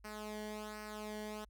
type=tone with flanger; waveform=sawtooth; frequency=212.5 Hz; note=G#3; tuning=40 cents sharp; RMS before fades=-45 dBFS; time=0.04-1.45 s; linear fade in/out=10 ms; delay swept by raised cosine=0.28 to 0.79 ms; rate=1.3 Hz; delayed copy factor=-0.7; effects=added 50 Hz sine -60 dBFS peak until 1.49 s